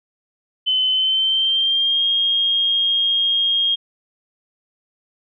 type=tone with pitch glide; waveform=sine; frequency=3043 to 3243 Hz; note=F#7 to G#7; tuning=+48 to -42 cents; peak=-15 dBFS; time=0.66-3.76 s; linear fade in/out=20 ms; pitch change=+110 cents; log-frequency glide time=0.91-2.05 s; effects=none